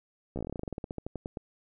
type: slowing click train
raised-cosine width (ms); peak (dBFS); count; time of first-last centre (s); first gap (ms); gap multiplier
2; -22; 22; 0.36-1.372; 14; 1.11
effects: none